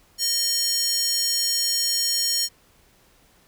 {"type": "tone with high-pass filter", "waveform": "square", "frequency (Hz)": 616, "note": "D#5", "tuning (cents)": -17, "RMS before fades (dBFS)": -23, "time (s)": [0.18, 2.49], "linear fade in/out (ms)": 50, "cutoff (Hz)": 5500, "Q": 2.6, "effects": ["pink hiss -58 dBFS RMS until 3.47 s"]}